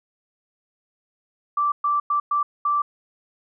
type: tone bursts at uneven times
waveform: sine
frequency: 1169 Hz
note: D6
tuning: 8 cents flat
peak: -18 dBFS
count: 5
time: 1.57-1.72 / 1.84-2 / 2.1-2.2 / 2.31-2.43 / 2.65-2.82 s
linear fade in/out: 5 ms
effects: none